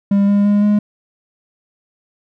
triangle tone with pitch steps, 200 / 202.6 / 205.1 / 207.8 Hz, G3 / G#3 / G#3 / G#3, +35 / -43 / -21 / +1 cents, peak -8 dBFS, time 0.11-0.79 s, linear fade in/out 5 ms, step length 170 ms, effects none

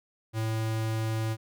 square tone, 111 Hz, A2, 16 cents sharp, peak -28 dBFS, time 0.33-1.37 s, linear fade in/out 50 ms, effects none

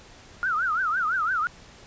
sine tone with vibrato, 1381 Hz, F6, 20 cents flat, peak -22 dBFS, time 0.43-1.47 s, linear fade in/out 0 ms, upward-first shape triangle, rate 5.9 Hz, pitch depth 250 cents each way, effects pink hiss -49 dBFS RMS until 1.86 s + resampled to 16000 Hz

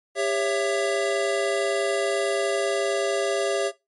square chord, C# diminished, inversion second, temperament just, 399.1 / 554.4 / 665.2 Hz, G4 / C#5 / E5, +31 / 0 / +16 cents, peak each -27 dBFS, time 0.15-3.72 s, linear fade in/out 50 ms, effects noise-tail reverb RT60 0.2 s tail -18 dB re dry + MP3 48 kbps

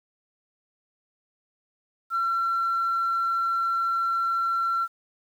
sine tone, 1357 Hz, E6, 50 cents sharp, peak -21 dBFS, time 2.1-4.88 s, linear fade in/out 50 ms, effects tanh soft clip ceiling -19 dBFS + 9-bit

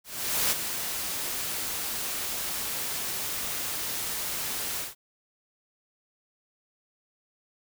white noise with ADSR envelope, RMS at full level -24 dBFS, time 0.04-4.95 s, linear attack 470 ms, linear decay 27 ms, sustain -8 dB, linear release 150 ms, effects none

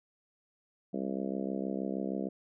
harmonic tone, 66.4 Hz, C2, 26 cents sharp, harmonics 3 / 4 / 5 / 6 / 7 / 8 / 9 / 10, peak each -36 / -38 / -40 / -42 / -43 / -44 / -45 / -46 dBFS, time 0.93-2.29 s, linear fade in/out 10 ms, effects none

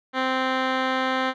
10% pulse tone with low-pass filter, 260.6 Hz, C4, 7 cents flat, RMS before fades -24 dBFS, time 0.13-1.34 s, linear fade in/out 50 ms, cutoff 2700 Hz, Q 2.4, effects none

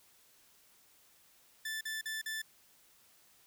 sawtooth tone bursts, 1759 Hz, A6, 1 cent flat, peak -33 dBFS, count 4, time 1.65-2.419 s, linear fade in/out 5 ms, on 160 ms, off 43 ms, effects white hiss -65 dBFS RMS until 3.46 s

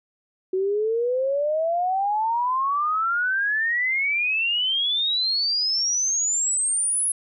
sine exponential sweep, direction up, 370 to 10670 Hz, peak -20 dBFS, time 0.53-7.12 s, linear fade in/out 5 ms, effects none

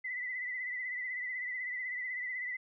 sine tone with vibrato, 1999 Hz, B6, 20 cents sharp, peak -35 dBFS, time 0.04-2.57 s, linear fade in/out 10 ms, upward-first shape sine, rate 16 Hz, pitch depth 49 cents each way, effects none

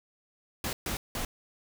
pink noise bursts at uneven times, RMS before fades -33 dBFS, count 3, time 0.64-0.73 / 0.86-0.97 / 1.15-1.25 s, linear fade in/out 2 ms, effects none

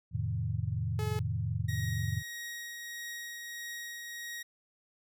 sine chord, F dominant seventh, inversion none, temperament equal, 87.31 / 110 / 130.81 / 155.56 Hz, F2 / A2 / C3 / Eb3, 0 / 0 / 0 / 0 cents, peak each -36 / -33 / -38 / -38 dBFS, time 0.11-2.23 s, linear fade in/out 50 ms
sawtooth tone, 427.8 Hz, A4, 49 cents flat, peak -33 dBFS, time 0.99-1.19 s, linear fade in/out 0 ms
sawtooth tone with tremolo, 1888 Hz, A#6, 22 cents sharp, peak -35 dBFS, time 1.68-4.43 s, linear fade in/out 10 ms, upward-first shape triangle, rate 1.6 Hz, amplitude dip 30%
effects none

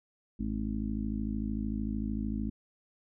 harmonic tone, 53.3 Hz, G#1, 46 cents sharp, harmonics 1 / 2 / 3 / 4 / 5 / 6, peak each -36 / -41 / -46 / -34 / -38 / -44 dBFS, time 0.39-2.5 s, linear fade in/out 10 ms, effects none

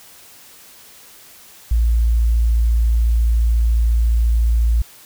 sine tone, 57.1 Hz, A#1, 35 cents flat, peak -12 dBFS, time 1.71-4.82 s, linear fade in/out 5 ms, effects white hiss -44 dBFS RMS until 5.05 s

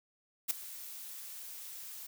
blue noise with ADSR envelope, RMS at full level -28 dBFS, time 0.48-2.07 s, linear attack 26 ms, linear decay 7 ms, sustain -18 dB, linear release 10 ms, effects none

